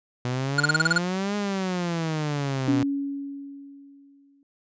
sawtooth exponential two-way sweep, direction up then down, 122.2 to 207.7 to 122.2 Hz, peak -21 dBFS, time 0.25-2.83 s, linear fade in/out 0 ms, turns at 1.36 s
square tone bursts, 1433 Hz, F6, 44 cents sharp, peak -17 dBFS, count 8, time 0.58-0.981 s, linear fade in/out 5 ms, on 23 ms, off 31 ms
sine tone with exponential decay, 279.6 Hz, C#4, 15 cents sharp, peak -18 dBFS, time 2.68-4.43 s, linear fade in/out 1 ms, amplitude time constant 380 ms
effects resampled to 16000 Hz

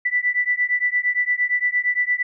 sine beating tone pair, 1971 / 1979.7 Hz, B6 / B6, -4 / +4 cents, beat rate 8.7 Hz, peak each -21 dBFS, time 0.05-2.23 s, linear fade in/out 10 ms, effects none

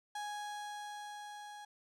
35% pulse tone with level ramp, 830.6 Hz, G#5, in tune, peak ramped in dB -37 to -46 dBFS, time 0.15-1.65 s, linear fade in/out 5 ms, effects low-pass 10000 Hz 12 dB/octave

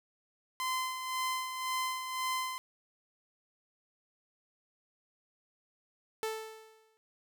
sawtooth tone with tremolo, 1031 Hz, C6, 26 cents flat, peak -27 dBFS, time 0.6-2.58 s, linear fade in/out 0 ms, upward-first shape sine, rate 1.9 Hz, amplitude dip 55%
sawtooth tone with exponential decay, 440 Hz, A4, in tune, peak -27 dBFS, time 6.23-6.97 s, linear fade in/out 0 ms, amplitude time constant 160 ms
effects none

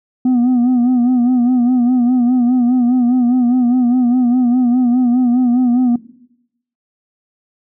sine tone with vibrato, 246.9 Hz, B3, in tune, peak -7 dBFS, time 0.25-5.96 s, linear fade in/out 5 ms, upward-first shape sine, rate 4.9 Hz, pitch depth 65 cents each way, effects noise-tail reverb RT60 0.8 s tail -17 dB re dry + tanh soft clip ceiling -9 dBFS

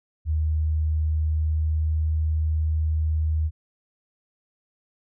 sine tone with pitch glide, 77.78 to 78.23 Hz, D#2 to D#2, 0 to +10 cents, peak -20 dBFS, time 0.25-3.51 s, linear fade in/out 50 ms, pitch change +10 cents, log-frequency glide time 1.25-1.98 s, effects none

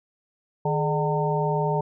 sine tone cluster, 154.6 / 422.6 / 599 / 758 / 908 Hz, D#3 / G#4 / D5 / F#5 / A#5, -11 / +30 / +34 / +42 / -46 cents, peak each -25 / -27 / -30 / -32 / -27 dBFS, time 0.65-1.81 s, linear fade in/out 5 ms, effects none

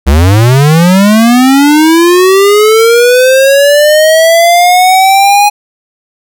square linear sweep, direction up, 63.8 to 830 Hz, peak -3 dBFS, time 0.06-5.5 s, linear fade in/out 20 ms, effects none

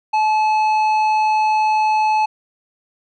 sine tone with tanh clipping, 862 Hz, A5, 36 cents flat, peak -15 dBFS, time 0.13-2.26 s, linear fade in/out 10 ms, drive 9 dB, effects none

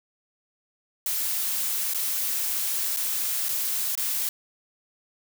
blue noise with dropouts, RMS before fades -27 dBFS, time 1.06-4.29 s, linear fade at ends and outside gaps 2 ms, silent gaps 1.937-1.946 / 2.964-2.97 / 3.486-3.49 / 3.953-3.975 s, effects none

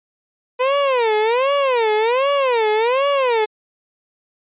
30% pulse tone with vibrato, 491.5 Hz, B4, 8 cents flat, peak -12 dBFS, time 0.59-3.46 s, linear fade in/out 20 ms, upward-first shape sine, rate 1.3 Hz, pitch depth 250 cents each way, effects resampled to 8000 Hz

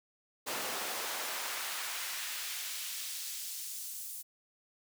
pink noise with high-pass filter sweep, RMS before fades -39 dBFS, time 0.46-4.23 s, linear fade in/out 20 ms, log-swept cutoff 380 to 9200 Hz, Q 0.75, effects none

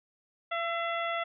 harmonic tone with a mistuned harmonic, 677 Hz, E5, 46 cents sharp, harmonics 1 / 2 / 3 / 4 / 5, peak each -33 / -34 / -36 / -42 / -42 dBFS, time 0.51-1.24 s, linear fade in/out 10 ms, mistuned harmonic 2, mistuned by -21 cents, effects none

